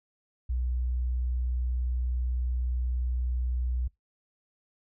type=tone; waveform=sine; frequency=61.74 Hz; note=B1; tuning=in tune; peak=-26 dBFS; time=0.49-3.88 s; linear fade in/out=10 ms; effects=noise-tail reverb RT60 0.2 s tail -25 dB re dry